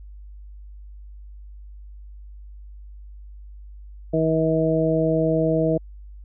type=harmonic tone; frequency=160 Hz; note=D#3; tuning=49 cents sharp; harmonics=1 / 2 / 3 / 4; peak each=-23 / -23 / -23 / -23 dBFS; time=4.13-5.78 s; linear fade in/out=10 ms; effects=added 50 Hz sine -38 dBFS peak until 6.24 s